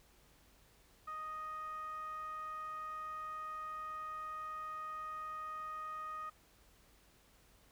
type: tone with band-pass filter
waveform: 15% pulse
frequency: 622.3 Hz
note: D#5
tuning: in tune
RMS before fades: -44 dBFS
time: 1.07-6.3 s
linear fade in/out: 10 ms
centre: 1300 Hz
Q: 7.3
effects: added 50 Hz sine -70 dBFS peak until 7.71 s + pink hiss -67 dBFS RMS until 7.71 s